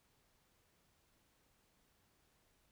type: silence
effects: pink hiss -75 dBFS RMS until 2.71 s